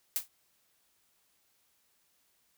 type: noise with exponential decay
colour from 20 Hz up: blue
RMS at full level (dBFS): -27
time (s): 0.16-0.28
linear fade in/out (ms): 0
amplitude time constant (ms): 25
effects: white hiss -72 dBFS RMS until 2.57 s